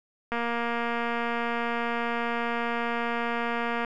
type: click train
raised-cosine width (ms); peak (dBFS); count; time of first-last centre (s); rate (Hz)
0.5; -15; 830; 0.32-3.848; 235
effects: none